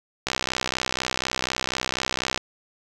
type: click train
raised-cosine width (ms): 0.2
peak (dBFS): -6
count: 136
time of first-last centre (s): 0.27-2.376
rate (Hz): 64.1
effects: none